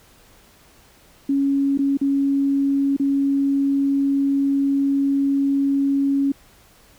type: tone with dropouts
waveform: sine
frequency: 277.2 Hz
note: C#4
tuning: in tune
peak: -16 dBFS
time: 1.29-6.32 s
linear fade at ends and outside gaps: 5 ms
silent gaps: 1.776-1.789 / 1.972-2.013 / 2.966-2.997 s
effects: pink hiss -52 dBFS RMS until 6.98 s